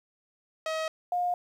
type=tone pair in turn; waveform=sawtooth / sine; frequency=636 / 712.2 Hz; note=D#5 / F5; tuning=+38 / +34 cents; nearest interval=major second; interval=196 cents; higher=second; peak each=-25 dBFS; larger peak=neither; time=0.66-0.88 / 1.12-1.34 s; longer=neither; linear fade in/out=2 ms; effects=low-pass 6000 Hz 12 dB/octave + 10-bit